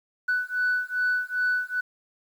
sine beating tone pair, 1488 / 1490.5 Hz, F#6 / F#6, +9 / +12 cents, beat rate 2.5 Hz, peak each -25 dBFS, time 0.28-1.81 s, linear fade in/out 10 ms, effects tanh soft clip ceiling -18 dBFS + 9-bit

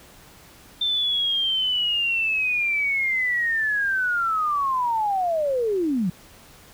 sine linear sweep, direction down, 3577 to 164.81 Hz, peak -20 dBFS, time 0.81-6.1 s, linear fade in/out 5 ms, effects pink hiss -49 dBFS RMS until 6.73 s

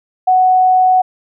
sine tone, 742 Hz, F#5, 5 cents sharp, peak -7 dBFS, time 0.27-1.02 s, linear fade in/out 10 ms, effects none

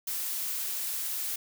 blue noise, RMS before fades -33 dBFS, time 0.07-1.36 s, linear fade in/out 5 ms, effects none

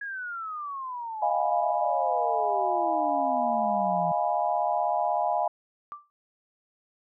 sine exponential sweep, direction down, 1675 to 164.81 Hz, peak -32 dBFS, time 0.01-4.12 s, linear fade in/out 5 ms
sine chord, F half-diminished seventh, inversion third, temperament equal, 622.3 / 698.5 / 830.6 / 987.8 Hz, Eb5 / F5 / Ab5 / Cb6, 0 / 0 / 0 / 0 cents, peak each -30 / -27 / -28 / -32 dBFS, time 1.22-5.48 s, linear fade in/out 5 ms
sine tone with exponential decay, 1174.7 Hz, D6, in tune, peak -32 dBFS, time 5.92-6.1 s, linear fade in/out 0 ms, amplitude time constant 37 ms
effects none

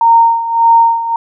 sine tone with tremolo, 922 Hz, A#5, 19 cents flat, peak -3 dBFS, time 0.01-1.16 s, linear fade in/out 2 ms, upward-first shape sine, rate 1.7 Hz, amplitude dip 75%, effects none

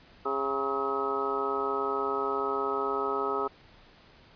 harmonic tone with a mistuned harmonic, 136.4 Hz, C#3, 28 cents flat, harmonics 2 / 3 / 4 / 5 / 6 / 7 / 8 / 9, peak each -41 / -31 / -40 / -40 / -38 / -38 / -39 / -31 dBFS, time 0.25-3.48 s, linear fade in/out 10 ms, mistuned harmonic 9, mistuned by +70 cents, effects pink hiss -56 dBFS RMS until 4.35 s + resampled to 11025 Hz

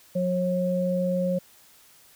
sine tone pair together, 180.87 / 542 Hz, F#3 / C#5, -39 / -39 cents, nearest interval octave + perfect fifth, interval 1900 cents, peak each -25 dBFS, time 0.15-1.39 s, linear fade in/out 10 ms, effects white hiss -55 dBFS RMS until 2.15 s

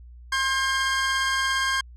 sawtooth tone pair together, 1063.6 / 1604 Hz, C6 / G6, +28 / +39 cents, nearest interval perfect fifth, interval 711 cents, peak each -22 / -20 dBFS, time 0.32-1.81 s, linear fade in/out 5 ms, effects added 60 Hz sine -42 dBFS peak until 1.96 s + low-pass 8000 Hz 12 dB/octave

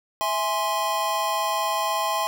square chord, E augmented, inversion none, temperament equal with one note detuned, 654.3 / 830.6 / 1046.5 Hz, E5 / G#5 / B#5, -13 / 0 / 0 cents, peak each -30 / -28 / -26 dBFS, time 0.21-2.27 s, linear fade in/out 0 ms, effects none

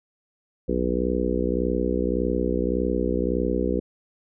harmonic tone with a mistuned harmonic, 61.74 Hz, B1, in tune, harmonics 1 / 3 / 4 / 5 / 6 / 7 / 8, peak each -29 / -29 / -29 / -29 / -29 / -29 / -29 dBFS, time 0.68-3.8 s, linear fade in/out 10 ms, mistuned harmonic 1, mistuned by -33 cents, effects none

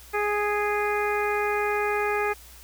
harmonic tone with a mistuned harmonic, 415.3 Hz, G#4, in tune, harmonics 1 / 2 / 3 / 4 / 5 / 6, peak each -26 / -29 / -31 / -32 / -33 / -34 dBFS, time 0.13-2.34 s, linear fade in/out 20 ms, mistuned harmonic 6, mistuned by -24 cents, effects added 60 Hz sine -49 dBFS peak until 2.63 s + white hiss -49 dBFS RMS until 2.63 s

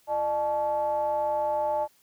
triangle ring-modulated tone, 130.81 Hz, C3, in tune, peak -19 dBFS, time 0.07-1.88 s, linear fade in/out 50 ms, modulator 735 Hz, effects white hiss -63 dBFS RMS until 2.02 s

